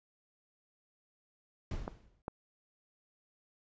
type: noise with exponential decay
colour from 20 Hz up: brown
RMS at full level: -35 dBFS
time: 1.71-2.22 s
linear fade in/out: 2 ms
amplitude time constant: 110 ms
type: clicks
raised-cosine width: 1 ms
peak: -23 dBFS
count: 2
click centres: 1.879 / 2.281 s
effects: resampled to 16000 Hz